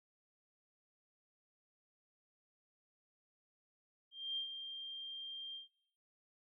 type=tone with ADSR envelope; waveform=sine; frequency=3185 Hz; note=G7; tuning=27 cents sharp; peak=-36 dBFS; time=4.11-5.68 s; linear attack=260 ms; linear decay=100 ms; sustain=-8 dB; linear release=130 ms; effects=noise-tail reverb RT60 0.7 s tail -21 dB re dry